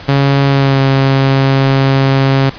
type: tone with pitch glide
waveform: sawtooth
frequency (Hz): 138.8 to 135.39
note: C#3 to C#3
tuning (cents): +3 to -40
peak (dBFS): -4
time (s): 0.08-2.5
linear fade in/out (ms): 10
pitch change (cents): -43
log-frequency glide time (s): 0.47-0.81
effects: pink hiss -31 dBFS RMS until 2.58 s + resampled to 11025 Hz